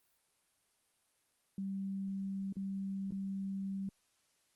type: tone with dropouts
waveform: sine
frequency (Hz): 194.5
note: G3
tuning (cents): -13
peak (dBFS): -36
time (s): 1.58-3.89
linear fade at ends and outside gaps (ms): 2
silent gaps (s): 2.526-2.567 / 3.108-3.121
effects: white hiss -75 dBFS RMS until 4.55 s + Opus 32 kbps